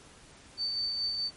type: tone with tremolo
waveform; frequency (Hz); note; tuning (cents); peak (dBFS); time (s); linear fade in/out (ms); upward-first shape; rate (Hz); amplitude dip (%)
sine; 4556; C#8; +47; -28; 0.57-1.31; 50; sine; 4.7; 30
effects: pink hiss -54 dBFS RMS until 1.36 s + MP3 48 kbps